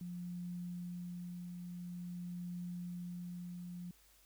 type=tone with tremolo; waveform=sine; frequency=176.5 Hz; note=F3; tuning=19 cents sharp; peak=-40 dBFS; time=0.01-3.91 s; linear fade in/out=2 ms; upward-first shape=triangle; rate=0.48 Hz; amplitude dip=35%; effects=added 50 Hz sine -70 dBFS peak until 4.25 s + white hiss -67 dBFS RMS until 4.25 s